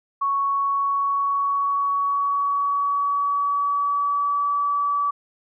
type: tone with pitch glide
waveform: sine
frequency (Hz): 1110 to 1149.1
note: C#6 to D6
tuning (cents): +2 to -38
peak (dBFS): -19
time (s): 0.21-5.11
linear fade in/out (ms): 10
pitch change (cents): +60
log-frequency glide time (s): 0.38-4.52
effects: none